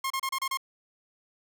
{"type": "tone bursts", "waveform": "sawtooth", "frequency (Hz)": 1071, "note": "C6", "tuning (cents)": 40, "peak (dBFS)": -24, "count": 6, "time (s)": [0.04, 0.573], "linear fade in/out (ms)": 5, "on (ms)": 63, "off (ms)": 31, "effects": []}